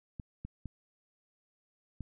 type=clicks; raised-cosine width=5 ms; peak=-28 dBFS; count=4; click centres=0.198 / 0.45 / 0.657 / 2.007 s; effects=none